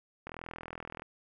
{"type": "click train", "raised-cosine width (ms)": 0.5, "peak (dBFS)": -26, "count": 32, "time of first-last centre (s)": [0.27, 1.021], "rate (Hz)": 41.3, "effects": []}